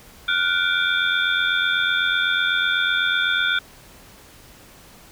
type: tone cluster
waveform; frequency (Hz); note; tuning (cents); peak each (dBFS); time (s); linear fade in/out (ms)
sine; 1415 / 1503 / 2340 / 3297 / 3552; F6 / F#6 / D7 / G#7 / A7; +22 / +27 / -7 / -13 / +16; -22 / -23 / -29 / -29 / -24; 0.28-3.59; 5
effects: pink hiss -47 dBFS RMS until 5.11 s